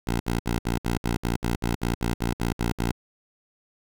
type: tone bursts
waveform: 10% pulse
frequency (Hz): 58.27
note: A#1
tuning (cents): 0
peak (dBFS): -15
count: 15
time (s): 0.07-2.916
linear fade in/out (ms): 5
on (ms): 130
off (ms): 64
effects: none